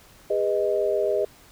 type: chord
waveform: sine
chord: G# minor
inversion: none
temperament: equal with one note detuned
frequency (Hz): 407 / 493.9 / 622.3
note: G#4 / B4 / D#5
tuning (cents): -35 / 0 / 0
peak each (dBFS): -24 / -27 / -24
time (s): 0.3-1.25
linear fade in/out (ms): 5
effects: pink hiss -52 dBFS RMS until 1.51 s